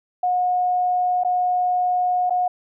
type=tone with dropouts; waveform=sine; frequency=724 Hz; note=F#5; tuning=38 cents flat; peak=-17 dBFS; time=0.23-2.48 s; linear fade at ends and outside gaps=5 ms; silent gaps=1.236-1.247 / 2.297-2.305 s; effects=none